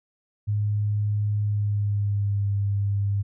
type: tone with pitch glide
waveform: sine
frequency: 104.2 to 100.53 Hz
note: G#2 to G2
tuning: +6 to +44 cents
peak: -21 dBFS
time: 0.47-3.23 s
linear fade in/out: 20 ms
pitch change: -62 cents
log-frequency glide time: 1.4-2.47 s
effects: none